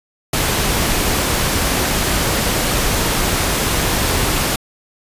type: noise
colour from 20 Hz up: pink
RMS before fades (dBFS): -17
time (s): 0.33-4.56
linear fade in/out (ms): 5
effects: resampled to 32000 Hz